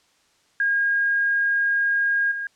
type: tone with level steps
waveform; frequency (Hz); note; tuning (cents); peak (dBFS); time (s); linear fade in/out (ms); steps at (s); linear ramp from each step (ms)
sine; 1626; G#6; -37; -18 / -26; 0.6-2.47; 2; 2.31; 10
effects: white hiss -62 dBFS RMS until 2.55 s + low-pass 7000 Hz 12 dB/octave